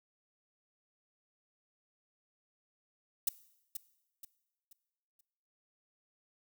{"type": "noise with echo", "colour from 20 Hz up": "violet", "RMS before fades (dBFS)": -29, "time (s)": [3.27, 3.29], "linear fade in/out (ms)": 5, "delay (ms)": 480, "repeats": 4, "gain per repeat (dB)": -9, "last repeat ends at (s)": 5.21, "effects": ["noise-tail reverb RT60 0.9 s tail -18 dB re dry"]}